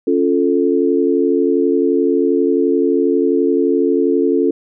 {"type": "chord", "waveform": "sine", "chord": "Db augmented", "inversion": "none", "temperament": "equal", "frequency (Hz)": [277.2, 349.2, 440], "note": ["Db4", "F4", "A4"], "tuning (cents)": [0, 0, 0], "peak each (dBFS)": -16, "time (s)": [0.07, 4.51], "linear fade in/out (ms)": 5, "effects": []}